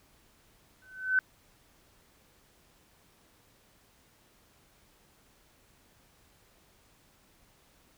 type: tone with exponential growth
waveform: sine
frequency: 1519 Hz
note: F#6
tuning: 45 cents sharp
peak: -19 dBFS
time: 0.82-1.19 s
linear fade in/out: 1 ms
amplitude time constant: 80 ms
effects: pink hiss -64 dBFS RMS until 7.97 s